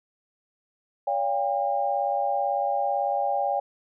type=tone cluster; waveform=sine; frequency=567 / 705 / 803 Hz; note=C#5 / F5 / G5; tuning=+39 / +16 / +41 cents; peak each=-28 / -29 / -25 dBFS; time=1.07-3.6 s; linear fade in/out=5 ms; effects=none